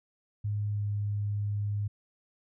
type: tone with pitch glide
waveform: sine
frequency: 103.83 to 102.93 Hz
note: G#2 to G#2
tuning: 0 to -15 cents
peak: -28 dBFS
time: 0.44-1.88 s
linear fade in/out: 10 ms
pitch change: -15 cents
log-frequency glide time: 0.71-0.82 s
effects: none